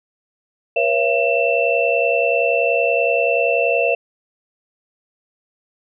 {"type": "tone cluster", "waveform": "sine", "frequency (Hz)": [479.5, 550, 673, 2677], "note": ["A#4", "C#5", "E5", "E7"], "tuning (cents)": [49, -14, 36, 26], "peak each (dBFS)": -20, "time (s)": [0.76, 3.95], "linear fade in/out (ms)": 5, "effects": []}